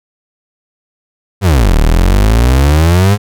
35% pulse exponential two-way sweep, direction down then up, 105.4 to 36.47 to 105.4 Hz, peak -4 dBFS, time 1.41-3.18 s, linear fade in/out 50 ms, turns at 1.77 s, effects none

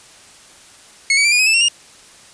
sawtooth tone with pitch steps, 2186 / 2268 / 2354 / 2442 / 2534 / 2630 / 2729 / 2832 Hz, C#7 / C#7 / D7 / D#7 / D#7 / E7 / F7 / F7, -25 / +39 / +3 / -33 / +31 / -5 / -41 / +23 cents, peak -8 dBFS, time 1.1-1.684 s, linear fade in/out 2 ms, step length 73 ms, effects white hiss -44 dBFS RMS until 2.33 s + resampled to 22050 Hz

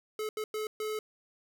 square tone bursts at uneven times, 430 Hz, A4, 40 cents flat, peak -33 dBFS, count 4, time 0.19-0.29 / 0.37-0.44 / 0.54-0.67 / 0.8-0.99 s, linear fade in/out 2 ms, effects none

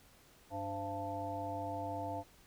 harmonic tone with a mistuned harmonic, 98 Hz, G2, in tune, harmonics 1 / 3 / 5 / 7 / 9, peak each -45 / -45 / -46 / -41 / -43 dBFS, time 0.5-2.24 s, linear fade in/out 50 ms, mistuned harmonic 5, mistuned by +91 cents, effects pink hiss -63 dBFS RMS until 2.46 s

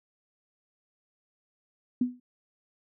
sine tone with exponential decay, 247.8 Hz, B3, 6 cents sharp, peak -19 dBFS, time 2.01-2.2 s, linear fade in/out 5 ms, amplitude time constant 41 ms, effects none

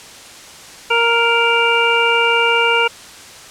harmonic tone, 466.2 Hz, A#4, in tune, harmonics 1 / 2 / 3 / 5 / 6, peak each -18 / -18 / -18 / -18 / -18 dBFS, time 0.9-2.88 s, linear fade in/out 10 ms, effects white hiss -37 dBFS RMS until 3.5 s + low-pass 8000 Hz 12 dB/octave

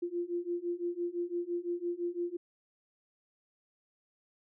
sine beating tone pair, 345 / 350.9 Hz, F4 / F4, -21 / +8 cents, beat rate 5.9 Hz, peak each -36 / -35 dBFS, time 0.02-2.37 s, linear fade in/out 10 ms, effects none

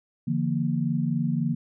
sine chord, Bb major, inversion first, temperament equal with one note detuned, 146.83 / 170.23 / 233.1 Hz, D3 / F3 / Bb3, 0 / -44 / 0 cents, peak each -27 dBFS, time 0.27-1.55 s, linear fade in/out 10 ms, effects none

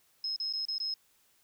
sine tone with dropouts, 5150 Hz, E8, 41 cents flat, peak -31 dBFS, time 0.24-0.94 s, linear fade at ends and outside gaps 2 ms, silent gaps 0.362-0.4 / 0.527-0.535 / 0.653-0.684 / 0.782-0.801 s, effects white hiss -68 dBFS RMS until 1.43 s

